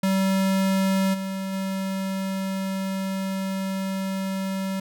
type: tone with level steps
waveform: square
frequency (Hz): 192.1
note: G3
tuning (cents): -35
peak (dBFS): -20 / -28 / -26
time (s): 0.03-4.8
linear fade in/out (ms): 5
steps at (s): 1.13 / 1.52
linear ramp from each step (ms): 20
effects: none